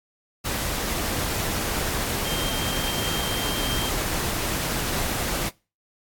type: tone in noise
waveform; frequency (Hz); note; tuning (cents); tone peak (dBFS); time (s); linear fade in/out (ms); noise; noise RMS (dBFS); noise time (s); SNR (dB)
sine; 3173; G7; +20; -30; 2.24-3.9; 20; pink; -27; 0.44-5.5; -6
effects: noise-tail reverb RT60 0.3 s tail -22 dB re dry + AAC 64 kbps